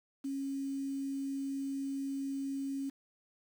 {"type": "tone with quantisation", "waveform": "sine", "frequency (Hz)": 273.9, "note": "C#4", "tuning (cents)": -21, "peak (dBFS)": -34, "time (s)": [0.24, 2.9], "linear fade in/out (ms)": 10, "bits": 9, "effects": []}